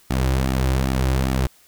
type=tone with flanger; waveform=sawtooth; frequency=65.41 Hz; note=C2; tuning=in tune; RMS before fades=-20 dBFS; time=0.1-1.47 s; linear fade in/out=5 ms; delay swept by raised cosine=1.9 to 4.6 ms; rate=2.5 Hz; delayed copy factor=-0.65; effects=white hiss -54 dBFS RMS until 1.67 s